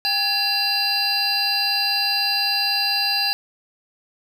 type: tone cluster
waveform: triangle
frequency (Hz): 802 / 1688 / 2739 / 4082 / 4785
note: G5 / G#6 / F7 / C8 / D8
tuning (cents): +39 / +28 / -34 / -44 / +32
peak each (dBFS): -26 / -29 / -25 / -24 / -20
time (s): 0.05-3.33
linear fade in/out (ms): 0
effects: none